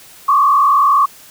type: tone with frequency modulation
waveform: sine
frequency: 1133 Hz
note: C#6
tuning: 37 cents sharp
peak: -8 dBFS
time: 0.28-1.06 s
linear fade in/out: 10 ms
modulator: 39.9 Hz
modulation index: 1.5
effects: white hiss -41 dBFS RMS until 1.3 s